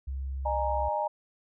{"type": "tone", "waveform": "sine", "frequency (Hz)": 67.1, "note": "C2", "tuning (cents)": 44, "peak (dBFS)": -31, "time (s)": [0.07, 0.89], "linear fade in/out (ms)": 10}
{"type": "chord", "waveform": "sine", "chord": "D# suspended fourth", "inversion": "none", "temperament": "equal with one note detuned", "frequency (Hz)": [607.7, 830.6, 932.3], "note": ["D#5", "G#5", "A#5"], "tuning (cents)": [-41, 0, 0], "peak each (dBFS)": [-31, -31, -31], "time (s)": [0.45, 1.08], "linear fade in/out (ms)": 10}
{"effects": []}